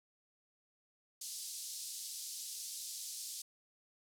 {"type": "band-pass noise", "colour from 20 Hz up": "pink", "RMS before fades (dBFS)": -45, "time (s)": [1.21, 3.42], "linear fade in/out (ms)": 5, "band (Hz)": [4500, 12000], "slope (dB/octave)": 24, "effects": []}